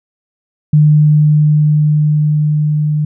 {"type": "tone with level ramp", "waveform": "sine", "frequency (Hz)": 150.9, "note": "D3", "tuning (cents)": 47, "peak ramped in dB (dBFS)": [-4, -11], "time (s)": [0.73, 3.05], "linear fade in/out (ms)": 5, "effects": []}